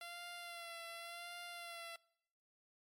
10% pulse tone with vibrato, 686 Hz, F5, 31 cents flat, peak -39 dBFS, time 0.01-1.96 s, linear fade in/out 2 ms, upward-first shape sine, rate 0.9 Hz, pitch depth 32 cents each way, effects noise-tail reverb RT60 0.8 s tail -24 dB re dry + MP3 64 kbps

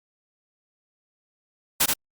white noise with echo, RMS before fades -19 dBFS, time 1.8-1.86 s, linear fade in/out 10 ms, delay 78 ms, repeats 1, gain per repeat -3 dB, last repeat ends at 1.938 s, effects Opus 48 kbps

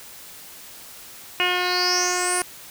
10% pulse tone with low-pass filter sweep, 359.8 Hz, F#4, 48 cents flat, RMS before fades -22 dBFS, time 1.4-2.42 s, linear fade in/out 0 ms, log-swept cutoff 2800 to 9900 Hz, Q 9, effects white hiss -42 dBFS RMS until 2.7 s

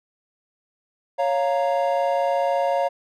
triangle chord, Bb minor, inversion first, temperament equal, 554.4 / 698.5 / 932.3 Hz, Db5 / F5 / Bb5, 0 / 0 / 0 cents, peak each -20 / -21 / -25 dBFS, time 1.18-2.89 s, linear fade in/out 20 ms, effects none

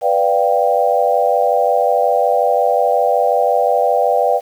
sine chord, G dominant seventh, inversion first, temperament equal, 493.9 / 587.3 / 698.5 / 784 Hz, B4 / D5 / F5 / G5, 0 / 0 / 0 / 0 cents, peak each -17 dBFS, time 0.01-4.41 s, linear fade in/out 50 ms, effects 7-bit

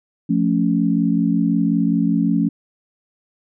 sine chord, F augmented, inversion none, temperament equal with one note detuned, 174.61 / 220 / 278.8 Hz, F3 / A3 / C#4, 0 / 0 / +10 cents, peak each -19 dBFS, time 0.29-2.49 s, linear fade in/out 10 ms, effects none

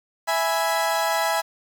30% pulse chord, E major, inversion none, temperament equal, 659.3 / 830.6 / 987.8 Hz, E5 / G#5 / B5, 0 / 0 / 0 cents, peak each -22 / -22 / -24 dBFS, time 0.27-1.42 s, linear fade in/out 20 ms, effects 8-bit

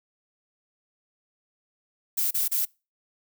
violet noise bursts, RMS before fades -25 dBFS, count 3, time 2.17-2.654 s, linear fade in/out 10 ms, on 140 ms, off 32 ms, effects noise-tail reverb RT60 0.3 s tail -26 dB re dry

